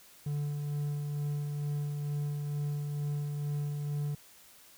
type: tone with tremolo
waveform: triangle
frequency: 146 Hz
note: D3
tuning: 10 cents flat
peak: -28 dBFS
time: 0.26-4.15 s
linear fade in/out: 5 ms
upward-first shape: sine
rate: 2.2 Hz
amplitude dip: 30%
effects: white hiss -57 dBFS RMS until 4.77 s